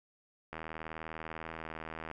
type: click train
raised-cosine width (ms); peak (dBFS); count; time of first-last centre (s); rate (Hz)
0.5; -26; 128; 0.53-2.114; 80.2
effects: none